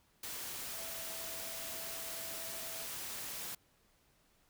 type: tone in noise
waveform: sine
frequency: 659.3 Hz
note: E5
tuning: in tune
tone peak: -52 dBFS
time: 0.73-2.85 s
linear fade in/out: 5 ms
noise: white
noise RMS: -43 dBFS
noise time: 0.23-3.55 s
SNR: -12 dB
effects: pink hiss -71 dBFS RMS until 4.49 s